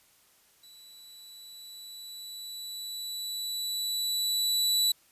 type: tone with level ramp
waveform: sawtooth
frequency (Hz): 3951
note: B7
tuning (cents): 0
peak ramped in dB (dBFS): -48 to -19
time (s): 0.63-4.92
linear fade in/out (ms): 5
effects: white hiss -63 dBFS RMS until 5.11 s + resampled to 32000 Hz